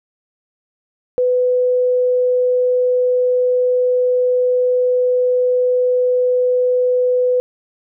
sine tone, 499.5 Hz, B4, 20 cents sharp, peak -12 dBFS, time 1.18-7.4 s, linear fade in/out 0 ms, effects none

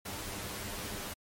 pink noise with comb filter, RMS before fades -40 dBFS, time 0.05-1.14 s, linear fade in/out 10 ms, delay 10 ms, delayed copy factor +0.65, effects MP3 64 kbps

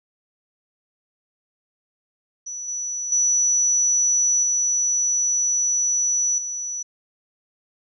sine tone with level steps, 5920 Hz, F#8, in tune, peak -29 / -25 / -16 / -18 / -26 dBFS, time 2.46-6.83 s, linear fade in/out 10 ms, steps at 2.68 / 3.12 / 4.43 / 6.38 s, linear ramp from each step 2 ms, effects none

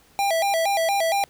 square tone with vibrato, 724 Hz, F#5, 38 cents flat, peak -20 dBFS, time 0.19-1.24 s, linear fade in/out 0 ms, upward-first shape square, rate 4.3 Hz, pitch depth 170 cents each way, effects pink hiss -56 dBFS RMS until 1.29 s

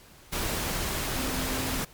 sine tone in noise, 259.8 Hz, C4, 12 cents flat, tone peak -35 dBFS, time 1.14-1.82 s, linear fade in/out 10 ms, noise pink, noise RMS -30 dBFS, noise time 0.32-1.85 s, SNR -8 dB, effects pink hiss -53 dBFS RMS until 1.93 s + MP3 96 kbps

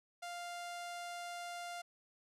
sawtooth tone with low-pass filter, 698.5 Hz, F5, in tune, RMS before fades -45 dBFS, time 0.22-1.82 s, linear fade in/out 10 ms, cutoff 10000 Hz, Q 0.93, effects none

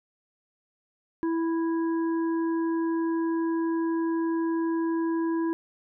harmonic tone, 329.6 Hz, E4, in tune, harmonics 1 / 3 / 5, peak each -24 / -36 / -43 dBFS, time 1.23-5.53 s, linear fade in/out 0 ms, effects none

